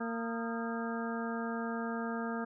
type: harmonic tone with a mistuned harmonic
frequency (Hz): 230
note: A#3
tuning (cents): -23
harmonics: 1 / 2 / 3 / 4 / 5 / 6 / 7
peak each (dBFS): -36 / -41 / -43 / -45 / -44 / -47 / -44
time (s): 0-2.45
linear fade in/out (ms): 10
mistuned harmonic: 5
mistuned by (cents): +120
effects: none